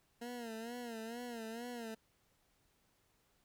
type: tone with vibrato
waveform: 20% pulse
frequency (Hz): 233.1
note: A#3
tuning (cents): 0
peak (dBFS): -38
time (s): 0.21-1.95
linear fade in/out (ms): 10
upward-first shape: sine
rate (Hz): 2.2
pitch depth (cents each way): 88
effects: pink hiss -75 dBFS RMS until 3.44 s